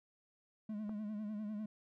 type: tone with vibrato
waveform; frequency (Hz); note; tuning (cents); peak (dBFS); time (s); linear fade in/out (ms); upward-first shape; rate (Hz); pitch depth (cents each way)
triangle; 211.5; G#3; +32; -37; 0.69-1.66; 5; sine; 10; 57
type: click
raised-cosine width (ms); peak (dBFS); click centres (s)
1; -36; 0.894
effects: none